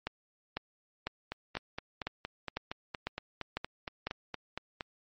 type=two click trains; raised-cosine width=0.3 ms; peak=-17 / -20 dBFS; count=9 / 16; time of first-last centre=0.07-4.07 / 1.32-4.808 s; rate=2 / 4.3 Hz; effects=MP3 32 kbps